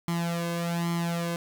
sawtooth tone with flanger, 170.1 Hz, F3, 45 cents flat, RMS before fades -29 dBFS, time 0.08-1.36 s, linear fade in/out 0 ms, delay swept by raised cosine 0.94 to 1.88 ms, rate 1.2 Hz, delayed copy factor +0.8, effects none

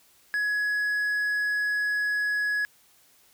triangle tone, 1680 Hz, G#6, 19 cents sharp, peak -22 dBFS, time 0.34-2.65 s, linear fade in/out 0 ms, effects white hiss -60 dBFS RMS until 3.33 s

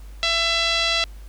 5% pulse tone with low-pass filter, 669 Hz, E5, 25 cents sharp, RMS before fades -21 dBFS, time 0.23-1.04 s, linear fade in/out 0 ms, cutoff 3800 Hz, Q 2, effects added 50 Hz sine -36 dBFS peak until 1.28 s + pink hiss -53 dBFS RMS until 1.28 s

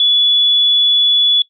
sine tone, 3420 Hz, A7, 50 cents flat, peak -9 dBFS, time 0-1.42 s, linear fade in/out 2 ms, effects noise-tail reverb RT60 0.1 s tail -19 dB re dry

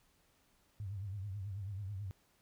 sine tone with vibrato, 99 Hz, G2, 18 cents sharp, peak -39 dBFS, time 0.8-2.11 s, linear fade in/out 0 ms, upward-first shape triangle, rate 9.2 Hz, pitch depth 140 cents each way, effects pink hiss -72 dBFS RMS until 2.41 s

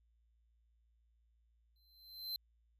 square tone with exponential growth, 4094 Hz, C8, 38 cents flat, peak -37 dBFS, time 1.76-2.36 s, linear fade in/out 1 ms, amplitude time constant 130 ms, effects added 57 Hz sine -70 dBFS peak until 2.79 s

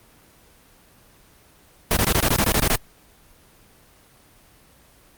pink noise bursts, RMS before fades -18 dBFS, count 11, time 1.91-2.757 s, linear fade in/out 0 ms, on 57 ms, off 22 ms, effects pink hiss -53 dBFS RMS until 5.17 s + Opus 24 kbps

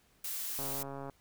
blue noise, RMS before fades -38 dBFS, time 0.24-0.83 s, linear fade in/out 5 ms
click train, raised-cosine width 1 ms, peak -29 dBFS, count 71, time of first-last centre 0.59-1.097 s, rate 138 Hz
effects pink hiss -68 dBFS RMS until 1.2 s

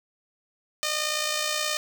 5% pulse tone with amplitude modulation, 609 Hz, D#5, 37 cents flat, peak -12 dBFS, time 0.83-1.77 s, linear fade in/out 0 ms, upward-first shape sine, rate 59.1 Hz, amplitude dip 45%, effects none

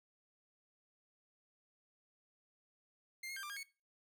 sawtooth tone with pitch steps, 2106 / 2156 / 1585 / 1186 / 1623 / 2211 Hz, C7 / C#7 / G6 / D6 / G#6 / C#7, +11 / -49 / +19 / +17 / -40 / -5 cents, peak -40 dBFS, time 3.23-3.632 s, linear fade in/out 5 ms, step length 67 ms, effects noise-tail reverb RT60 0.3 s tail -19 dB re dry

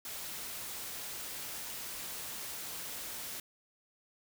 white noise, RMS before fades -42 dBFS, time 0.05-3.4 s, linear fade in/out 2 ms, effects none

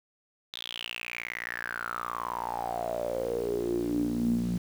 sawtooth tone with band-pass filter sweep, 59 Hz, A#1, 22 cents sharp, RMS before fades -32 dBFS, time 0.53-4.58 s, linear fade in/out 10 ms, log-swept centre 3700 to 190 Hz, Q 9.8, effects 8-bit

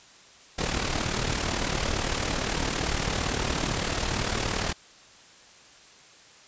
pink noise with amplitude modulation, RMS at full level -25 dBFS, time 0.58-4.73 s, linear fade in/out 10 ms, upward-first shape sine, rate 37.7 Hz, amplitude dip 60%, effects white hiss -52 dBFS RMS until 6.47 s + resampled to 16000 Hz

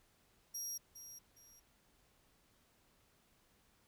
30% pulse tone with echo, 5650 Hz, F8, 19 cents sharp, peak -37 dBFS, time 0.54-0.78 s, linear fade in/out 10 ms, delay 410 ms, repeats 2, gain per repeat -10 dB, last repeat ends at 1.6 s, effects pink hiss -72 dBFS RMS until 3.87 s

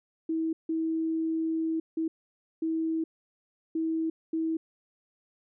sine tone bursts at uneven times, 323 Hz, E4, 35 cents flat, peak -26 dBFS, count 6, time 0.29-0.53 / 0.69-1.8 / 1.97-2.08 / 2.62-3.04 / 3.75-4.1 / 4.33-4.57 s, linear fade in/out 5 ms, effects none

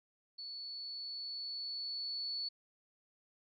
sine tone with level ramp, 4435 Hz, C#8, in tune, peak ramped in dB -43 to -36 dBFS, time 0.38-2.49 s, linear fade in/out 10 ms, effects none

